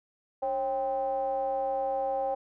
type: ring-modulated tone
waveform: triangle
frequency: 123.8 Hz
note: B2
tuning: 5 cents sharp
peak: -22 dBFS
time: 0.42-2.35 s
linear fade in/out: 10 ms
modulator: 665 Hz
effects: none